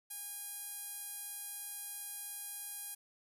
sawtooth tone with band-pass filter, 817 Hz, G#5, 29 cents flat, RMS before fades -45 dBFS, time 0.1-2.95 s, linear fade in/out 10 ms, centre 11000 Hz, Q 4.1, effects none

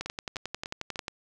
two click trains, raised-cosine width 0.2 ms, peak -16 / -19 dBFS, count 13 / 4, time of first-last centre 0.01-1.081 / 0.06-0.958 s, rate 11.2 / 3.34 Hz, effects none

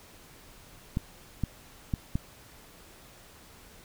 clicks, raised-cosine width 5 ms, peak -15 dBFS, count 4, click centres 0.971 / 1.437 / 1.938 / 2.155 s, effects pink hiss -53 dBFS RMS until 3.84 s

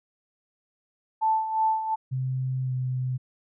sine tone with tremolo, 880 Hz, A5, in tune, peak -19 dBFS, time 1.21-1.96 s, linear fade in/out 20 ms, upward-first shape sine, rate 2.8 Hz, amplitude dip 65%
sine tone with pitch glide, 130 to 127.99 Hz, C3 to C3, -11 to -38 cents, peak -25 dBFS, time 2.11-3.18 s, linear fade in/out 20 ms, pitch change -27 cents, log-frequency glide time 2.64-2.72 s
effects none

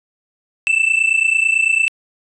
triangle tone pair together, 2637 / 2666 Hz, E7 / E7, 0 / +19 cents, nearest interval unison, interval 19 cents, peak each -14 dBFS, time 0.67-1.88 s, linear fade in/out 0 ms, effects resampled to 22050 Hz

